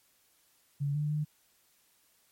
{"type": "tone with pitch steps", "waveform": "sine", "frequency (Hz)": [142.4, 149, 150.9], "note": ["C#3", "D3", "D3"], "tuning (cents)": [47, 25, 47], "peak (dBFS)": -28, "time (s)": [0.8, 1.25], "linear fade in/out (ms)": 20, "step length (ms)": 150, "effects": ["white hiss -68 dBFS RMS until 2.31 s", "MP3 64 kbps"]}